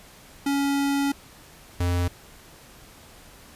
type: tone pair in turn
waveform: square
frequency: 280 / 88.19 Hz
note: C#4 / F2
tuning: +18 / +17 cents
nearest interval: octave + minor sixth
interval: 2001 cents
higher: first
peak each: -22 / -22 dBFS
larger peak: neither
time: 0.46-1.12 / 1.8-2.08 s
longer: first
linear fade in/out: 5 ms
effects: pink hiss -49 dBFS RMS until 3.55 s + resampled to 32000 Hz